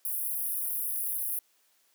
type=high-pass noise; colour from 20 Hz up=pink; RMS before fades=-32 dBFS; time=0.05-1.39 s; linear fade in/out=2 ms; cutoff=10000 Hz; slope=96 dB/octave; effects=white hiss -68 dBFS RMS until 1.94 s + high-pass 300 Hz 12 dB/octave